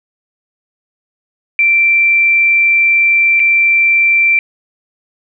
sine tone with dropouts, 2349 Hz, D7, in tune, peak -7 dBFS, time 1.59-4.39 s, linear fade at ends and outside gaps 1 ms, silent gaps 3.396-3.4 s, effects none

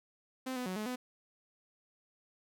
sawtooth tone with pitch steps, 259.1 / 250.1 / 185.1 / 213.5 / 250.9 Hz, C4 / B3 / F#3 / G#3 / B3, -17 / +22 / +1 / +48 / +28 cents, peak -32 dBFS, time 0.46-0.96 s, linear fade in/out 10 ms, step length 100 ms, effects none

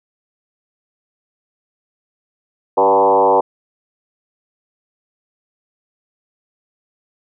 sine tone with frequency modulation, 683 Hz, F5, 39 cents flat, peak -9 dBFS, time 2.77-3.41 s, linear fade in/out 10 ms, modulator 99.4 Hz, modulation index 3, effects none

